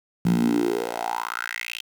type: tone with high-pass filter sweep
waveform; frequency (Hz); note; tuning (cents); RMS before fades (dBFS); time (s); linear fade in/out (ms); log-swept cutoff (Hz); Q
10% pulse; 58; A#1; -8; -25; 0.25-1.81; 5; 160 to 3100; 5.8
effects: 8-bit